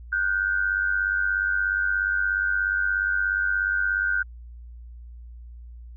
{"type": "tone pair together", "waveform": "sine", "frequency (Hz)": [1444.1, 1541], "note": ["F#6", "G6"], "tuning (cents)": [-42, -30], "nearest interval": "minor second", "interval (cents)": 112, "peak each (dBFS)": -24, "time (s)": [0.12, 4.23], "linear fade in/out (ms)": 10, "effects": ["added 59 Hz sine -39 dBFS peak until 5.96 s"]}